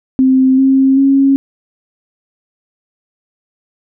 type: tone with pitch steps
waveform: sine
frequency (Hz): 261.6 / 267.4 / 273.3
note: C4 / C4 / C#4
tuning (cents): 0 / +38 / -24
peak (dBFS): -6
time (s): 0.19-1.36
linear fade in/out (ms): 0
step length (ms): 390
effects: none